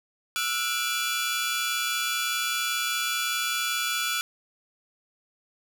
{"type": "tone cluster", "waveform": "sawtooth", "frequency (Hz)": [1329, 1454, 2372, 3403], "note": ["E6", "F#6", "D7", "G#7"], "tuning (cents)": [14, -31, 17, 41], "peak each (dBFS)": -28, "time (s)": [0.36, 4.21], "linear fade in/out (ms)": 0, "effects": []}